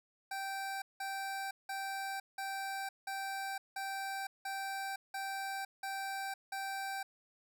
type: tone bursts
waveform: 25% pulse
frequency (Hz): 780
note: G5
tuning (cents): -9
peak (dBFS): -34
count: 10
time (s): 0.31-7.03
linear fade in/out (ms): 5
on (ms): 510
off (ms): 180
effects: none

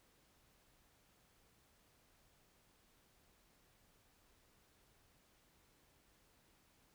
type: silence
effects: pink hiss -72 dBFS RMS until 6.94 s

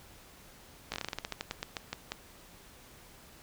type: slowing click train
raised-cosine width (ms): 0.2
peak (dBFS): -17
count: 17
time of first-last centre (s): 0.92-2.12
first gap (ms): 18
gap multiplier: 1.17
effects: pink hiss -55 dBFS RMS until 3.42 s

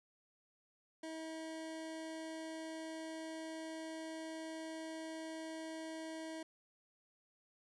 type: tone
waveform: 25% pulse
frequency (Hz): 320.4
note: E4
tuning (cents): -49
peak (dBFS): -40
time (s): 1.03-6.43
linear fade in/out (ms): 5
effects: resampled to 24000 Hz

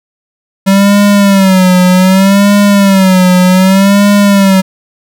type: tone with vibrato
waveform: square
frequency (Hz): 192.3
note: G3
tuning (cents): -33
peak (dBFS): -4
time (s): 0.66-4.62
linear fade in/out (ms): 20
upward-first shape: sine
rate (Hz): 0.65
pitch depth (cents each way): 99
effects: none

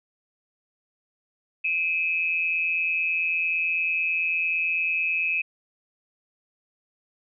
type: tone pair together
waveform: sine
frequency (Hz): 2399 / 2568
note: D7 / E7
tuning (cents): +36 / -46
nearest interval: minor second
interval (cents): 118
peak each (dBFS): -29 / -23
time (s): 1.64-5.42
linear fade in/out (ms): 10
effects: none

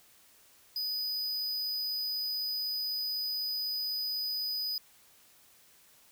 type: tone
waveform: square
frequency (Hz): 4978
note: D#8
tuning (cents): 0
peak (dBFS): -32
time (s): 0.76-4.78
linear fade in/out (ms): 2
effects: white hiss -61 dBFS RMS until 6.11 s

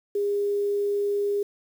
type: tone with quantisation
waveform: sine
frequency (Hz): 406.6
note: G#4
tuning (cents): -37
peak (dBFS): -22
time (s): 0.15-1.43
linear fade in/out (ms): 5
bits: 8
effects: none

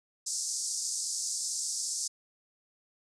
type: band-pass noise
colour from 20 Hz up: white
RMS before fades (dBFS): -34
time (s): 0.26-2.08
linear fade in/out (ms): 10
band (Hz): 4900 to 8800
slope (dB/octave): 48
effects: none

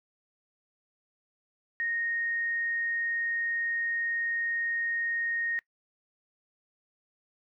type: tone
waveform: sine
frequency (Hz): 1859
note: A#6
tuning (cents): -5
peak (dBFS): -28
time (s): 1.8-5.59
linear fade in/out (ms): 0
effects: noise-tail reverb RT60 0.1 s tail -22 dB re dry

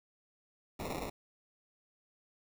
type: noise with sample-and-hold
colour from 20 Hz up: white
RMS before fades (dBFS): -39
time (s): 0.79-1.1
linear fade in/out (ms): 10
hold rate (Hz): 1575
effects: none

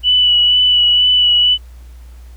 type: tone with vibrato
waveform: sine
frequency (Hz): 2960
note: F#7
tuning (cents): 0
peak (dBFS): -8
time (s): 0.03-1.58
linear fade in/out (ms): 50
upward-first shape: sine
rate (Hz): 2.1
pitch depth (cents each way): 18
effects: added 60 Hz sine -33 dBFS peak until 2.36 s + pink hiss -51 dBFS RMS until 2.36 s

